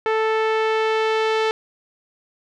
sawtooth tone with low-pass filter sweep, 440 Hz, A4, in tune, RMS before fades -20 dBFS, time 0.06-1.51 s, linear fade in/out 0 ms, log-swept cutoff 2100 to 3600 Hz, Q 1.1, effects none

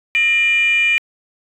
sine tone with frequency modulation, 2400 Hz, D7, 37 cents sharp, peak -11 dBFS, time 0.15-0.98 s, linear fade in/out 0 ms, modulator 554 Hz, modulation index 0.48, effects tanh soft clip ceiling -7 dBFS

